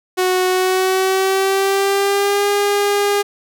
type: tone with pitch glide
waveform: sawtooth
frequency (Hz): 368.5 to 406.5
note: F#4 to G#4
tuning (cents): -7 to -37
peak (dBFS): -10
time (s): 0.17-3.23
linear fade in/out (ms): 20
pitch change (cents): +170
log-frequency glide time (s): 0.48-2.48
effects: none